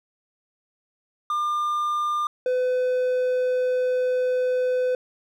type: tone pair in turn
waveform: triangle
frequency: 1200 / 504.5 Hz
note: D6 / B4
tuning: +37 / +37 cents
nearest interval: octave + minor third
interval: 1500 cents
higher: first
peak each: -20 / -18 dBFS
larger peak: second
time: 1.3-2.27 / 2.46-4.95 s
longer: second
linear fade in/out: 2 ms
effects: none